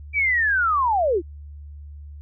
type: linear sweep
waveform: sine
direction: down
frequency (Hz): 2349 to 305.1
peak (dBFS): -17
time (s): 0.13-1.22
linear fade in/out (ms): 50
effects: added 73 Hz sine -36 dBFS peak until 2.21 s